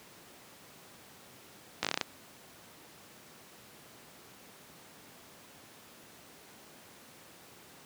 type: slowing click train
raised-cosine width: 0.2 ms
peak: -11 dBFS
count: 8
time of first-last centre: 1.83-2.012 s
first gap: 17 ms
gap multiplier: 1.14
effects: pink hiss -54 dBFS RMS until 7.85 s + high-pass 150 Hz 12 dB/octave